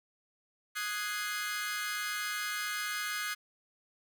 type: chord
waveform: sawtooth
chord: Ab dominant seventh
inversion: second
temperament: equal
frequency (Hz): 1244.5 / 1480 / 1661.2 / 2093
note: Eb6 / Gb6 / Ab6 / C7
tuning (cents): 0 / 0 / 0 / 0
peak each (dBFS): -36 / -36 / -35 / -36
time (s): 0.75-3.35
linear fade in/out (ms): 20
effects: none